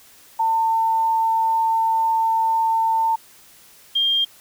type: tone pair in turn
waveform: sine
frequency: 899 / 3204 Hz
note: A5 / G7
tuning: +37 / +37 cents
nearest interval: octave + minor seventh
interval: 2200 cents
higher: second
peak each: -16 dBFS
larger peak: neither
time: 0.39-3.16 / 3.95-4.25 s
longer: first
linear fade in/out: 10 ms
effects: white hiss -49 dBFS RMS until 4.4 s